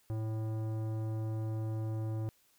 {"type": "tone with tanh clipping", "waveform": "sine", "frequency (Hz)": 110, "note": "A2", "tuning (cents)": 0, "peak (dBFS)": -35, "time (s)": [0.1, 2.29], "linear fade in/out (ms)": 0, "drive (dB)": 15, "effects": ["white hiss -69 dBFS RMS until 2.58 s"]}